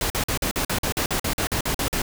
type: noise bursts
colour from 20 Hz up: pink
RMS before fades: -24 dBFS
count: 15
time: 0.01-2.019 s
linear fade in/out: 2 ms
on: 91 ms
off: 46 ms
effects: none